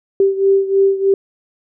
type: beating tone pair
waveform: sine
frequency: 390 / 393.2 Hz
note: G4 / G4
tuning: -9 / +5 cents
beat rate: 3.2 Hz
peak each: -12 / -16 dBFS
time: 0.2-1.14 s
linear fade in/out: 2 ms
effects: none